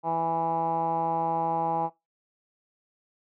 10% pulse tone with low-pass filter, 164.81 Hz, E3, in tune, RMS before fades -27 dBFS, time 0.03-1.9 s, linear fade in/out 50 ms, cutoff 870 Hz, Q 6.8, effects noise-tail reverb RT60 0.2 s tail -20 dB re dry

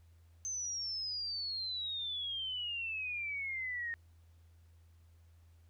sine exponential sweep, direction down, 6272 to 1838 Hz, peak -36 dBFS, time 0.45-3.94 s, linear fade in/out 0 ms, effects added 83 Hz sine -59 dBFS peak until 5.69 s + pink hiss -75 dBFS RMS until 5.69 s

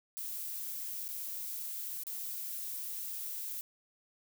violet noise with dropouts, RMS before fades -40 dBFS, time 0.17-3.61 s, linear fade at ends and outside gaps 0 ms, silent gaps 1.08-1.088 / 2.035-2.068 s, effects none

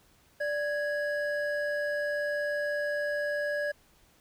triangle tone pair together, 587.3 / 1661.1 Hz, D5 / G#6, 0 / 0 cents, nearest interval octave + tritone, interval 1800 cents, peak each -28 / -31 dBFS, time 0.4-3.72 s, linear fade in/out 10 ms, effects pink hiss -63 dBFS RMS until 4.2 s

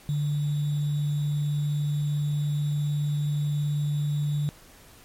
sine tone with sample-and-hold, 146.9 Hz, D3, 1 cent sharp, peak -23 dBFS, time 0.09-4.49 s, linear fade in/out 0 ms, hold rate 3675 Hz, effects pink hiss -52 dBFS RMS until 5.04 s + MP3 64 kbps

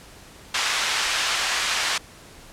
pink band-pass noise, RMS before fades -24 dBFS, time 0.54-1.98 s, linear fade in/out 5 ms, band 1300 to 6400 Hz, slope 12 dB/octave, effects pink hiss -46 dBFS RMS until 2.52 s + low-pass 11000 Hz 12 dB/octave

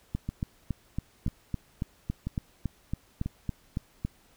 two click trains, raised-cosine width 5 ms, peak -17 / -19 dBFS, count 15 / 4, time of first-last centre 0.15-4.05 / 0.29-3.26 s, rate 3.59 / 1.01 Hz, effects pink hiss -62 dBFS RMS until 4.36 s

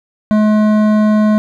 triangle tone with hard clipping, 213.2 Hz, G#3, 46 cents sharp, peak -10 dBFS, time 0.31-1.38 s, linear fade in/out 0 ms, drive 16 dB, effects none

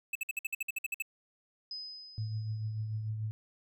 square tone bursts, 2615 Hz, E7, 15 cents flat, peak -32 dBFS, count 12, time 0.13-1.023 s, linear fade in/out 5 ms, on 24 ms, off 55 ms
sine tone with exponential decay, 5030 Hz, D#8, 18 cents sharp, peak -37 dBFS, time 1.71-3.09 s, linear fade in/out 2 ms, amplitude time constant 300 ms
sine tone with tremolo, 108.7 Hz, A2, 21 cents flat, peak -31 dBFS, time 2.18-3.31 s, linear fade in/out 0 ms, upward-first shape triangle, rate 6.8 Hz, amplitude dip 45%
effects none

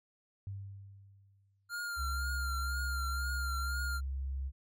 sine tone with exponential decay, 98.6 Hz, G2, 11 cents sharp, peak -37 dBFS, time 0.47-1.81 s, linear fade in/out 0 ms, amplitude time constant 290 ms
square tone with vibrato, 1396.9 Hz, F6, in tune, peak -37 dBFS, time 1.69-4.01 s, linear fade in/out 50 ms, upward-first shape triangle, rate 2 Hz, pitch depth 44 cents each way
sine tone with pitch glide, 67.7 to 67.27 Hz, C#2 to C2, -40 to +49 cents, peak -34 dBFS, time 1.96-4.52 s, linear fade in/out 50 ms, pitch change -11 cents, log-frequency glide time 2.12-2.56 s
effects none

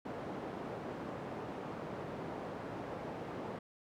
white band-pass noise, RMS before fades -43 dBFS, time 0.05-3.59 s, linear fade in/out 5 ms, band 110 to 670 Hz, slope 12 dB/octave, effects none

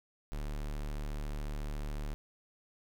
square tone, 37 Hz, D1, 14 cents sharp, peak -36 dBFS, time 0.32-2.14 s, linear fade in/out 0 ms, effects none

